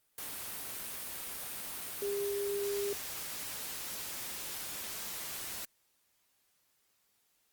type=tone in noise; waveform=sine; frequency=403.3 Hz; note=G4; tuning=49 cents sharp; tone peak=-32 dBFS; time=2.02-2.93 s; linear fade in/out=2 ms; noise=white; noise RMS=-41 dBFS; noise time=0.18-5.65 s; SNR=+6 dB; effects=white hiss -74 dBFS RMS until 7.52 s + Opus 32 kbps

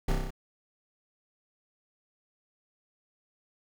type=noise with echo; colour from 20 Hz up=brown; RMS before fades=-26 dBFS; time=0.08-0.12 s; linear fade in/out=5 ms; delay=31 ms; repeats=6; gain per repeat=-2 dB; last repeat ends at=0.306 s; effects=none

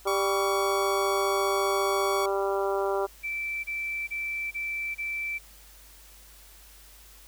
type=harmonic tone; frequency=196.6 Hz; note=G3; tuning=5 cents sharp; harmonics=2 / 3 / 4 / 5 / 6 / 7; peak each=-27 / -31 / -33 / -35 / -37 / -38 dBFS; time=0.05-3.07 s; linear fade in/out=20 ms
type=tone; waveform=sawtooth; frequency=1125 Hz; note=C#6; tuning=25 cents sharp; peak=-25 dBFS; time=0.07-2.26 s; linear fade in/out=5 ms
type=tone bursts; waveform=sine; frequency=2331 Hz; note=D7; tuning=14 cents flat; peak=-29 dBFS; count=5; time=3.23-5.388 s; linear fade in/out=20 ms; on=410 ms; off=27 ms
effects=added 50 Hz sine -53 dBFS peak until 7.27 s + white hiss -53 dBFS RMS until 7.27 s

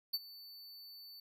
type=tone with ADSR envelope; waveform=square; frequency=4500 Hz; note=C#8; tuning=25 cents sharp; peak=-31 dBFS; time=0.13-1.2 s; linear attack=13 ms; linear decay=37 ms; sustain=-20 dB; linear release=3 ms; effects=none

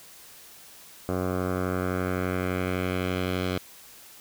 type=tone with low-pass filter sweep; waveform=10% pulse; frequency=91.8 Hz; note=F#2; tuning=13 cents flat; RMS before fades=-28 dBFS; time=1.09-3.58 s; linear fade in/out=0 ms; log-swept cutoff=1000 to 3800 Hz; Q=1.6; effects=white hiss -49 dBFS RMS until 4.2 s

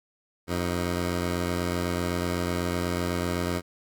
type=tone pair together; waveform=10% pulse; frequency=88 / 313.6 Hz; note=F2 / D#4; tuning=+14 / +14 cents; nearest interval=octave + minor seventh; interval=2200 cents; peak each=-18 / -28 dBFS; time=0.47-3.62 s; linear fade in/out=50 ms; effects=none

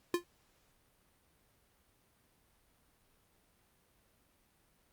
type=tone with exponential decay; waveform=square; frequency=349.2 Hz; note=F4; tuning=in tune; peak=-26 dBFS; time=0.14-0.24 s; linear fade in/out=2 ms; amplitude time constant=21 ms; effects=pink hiss -71 dBFS RMS until 4.92 s + Opus 48 kbps

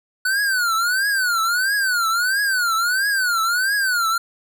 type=tone with vibrato; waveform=square; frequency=1480 Hz; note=F#6; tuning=in tune; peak=-18 dBFS; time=0.25-4.18 s; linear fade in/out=5 ms; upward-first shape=triangle; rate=1.5 Hz; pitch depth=220 cents each way; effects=none

